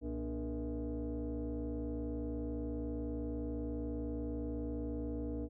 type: tone with frequency modulation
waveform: sine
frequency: 116.54 Hz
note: A#2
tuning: in tune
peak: -35 dBFS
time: 0.01-5.49 s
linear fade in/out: 50 ms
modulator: 179 Hz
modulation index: 2
effects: tanh soft clip ceiling -31 dBFS